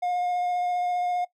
triangle tone with vibrato, 715 Hz, F5, 41 cents sharp, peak -22 dBFS, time 0.02-1.25 s, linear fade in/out 10 ms, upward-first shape sine, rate 15 Hz, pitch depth 12 cents each way, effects noise-tail reverb RT60 0.1 s tail -18 dB re dry

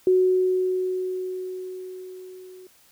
sine tone with level ramp, 370 Hz, F#4, in tune, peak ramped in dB -14 to -42 dBFS, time 0.07-2.67 s, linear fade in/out 2 ms, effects white hiss -57 dBFS RMS until 2.91 s

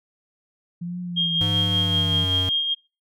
sine tone with vibrato, 171.7 Hz, F3, 29 cents flat, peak -27 dBFS, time 0.81-2.25 s, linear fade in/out 10 ms, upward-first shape triangle, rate 1.3 Hz, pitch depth 77 cents each way
sine tone with tremolo, 3228 Hz, G#7, 50 cents flat, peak -18 dBFS, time 1.16-2.75 s, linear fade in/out 20 ms, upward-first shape sine, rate 5.2 Hz, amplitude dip 40%
square tone with pitch glide, 102 to 93 Hz, G#2 to F#2, -31 to +9 cents, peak -25 dBFS, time 1.41-2.49 s, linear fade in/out 0 ms, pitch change -160 cents, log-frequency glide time 1.56-2.33 s
effects noise-tail reverb RT60 0.3 s tail -25 dB re dry

